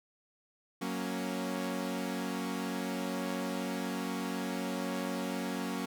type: chord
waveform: sawtooth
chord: F# major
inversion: none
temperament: equal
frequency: 185 / 233.1 / 277.2 Hz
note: F#3 / A#3 / C#4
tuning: 0 / 0 / 0 cents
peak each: -34 dBFS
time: 0.81-5.86 s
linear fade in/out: 10 ms
effects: none